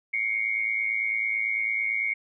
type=tone pair together; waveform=sine; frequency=2139 / 2248 Hz; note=C7 / C#7; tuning=+38 / +24 cents; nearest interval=minor second; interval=86 cents; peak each=-27 dBFS; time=0.13-2.14 s; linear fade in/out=10 ms; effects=none